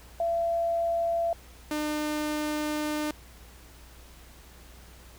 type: tone pair in turn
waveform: sine / sawtooth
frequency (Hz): 675 / 301.7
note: E5 / D4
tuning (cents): +41 / +47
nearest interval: octave + major second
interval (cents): 1394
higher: first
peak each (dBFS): -24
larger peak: neither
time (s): 0.2-1.33 / 1.71-3.11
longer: second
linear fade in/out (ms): 2
effects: added 60 Hz sine -50 dBFS peak until 5.18 s + pink hiss -53 dBFS RMS until 5.18 s